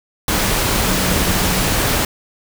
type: tone in noise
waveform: sine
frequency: 185 Hz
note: F#3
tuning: in tune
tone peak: -23 dBFS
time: 0.85-1.67 s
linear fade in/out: 2 ms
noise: pink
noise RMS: -17 dBFS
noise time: 0.28-2.05 s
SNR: -9 dB
effects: none